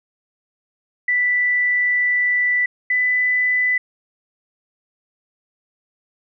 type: tone pair in turn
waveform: sine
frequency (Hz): 1975.5 / 1996.1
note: B6 / B6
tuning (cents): 0 / +18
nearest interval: unison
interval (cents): 18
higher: second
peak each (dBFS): -15 / -15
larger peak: neither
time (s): 1.08-2.66 / 2.9-3.78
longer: first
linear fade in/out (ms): 5
effects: none